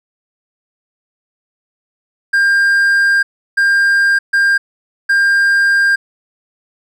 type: tone bursts at uneven times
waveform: triangle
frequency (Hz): 1600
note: G6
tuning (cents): +35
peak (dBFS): -7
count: 4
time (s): 2.33-3.23 / 3.57-4.19 / 4.33-4.58 / 5.09-5.96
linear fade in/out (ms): 10
effects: none